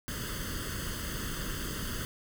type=noise with comb filter; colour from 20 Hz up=pink; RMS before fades=-36 dBFS; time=0.08-2.05 s; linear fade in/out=0 ms; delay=0.63 ms; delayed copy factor=+0.85; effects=none